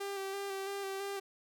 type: tone with vibrato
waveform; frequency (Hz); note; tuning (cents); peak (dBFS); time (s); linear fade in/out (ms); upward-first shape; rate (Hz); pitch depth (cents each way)
sawtooth; 393.1; G4; +5; -33; 0-1.2; 10; square; 3; 21
effects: none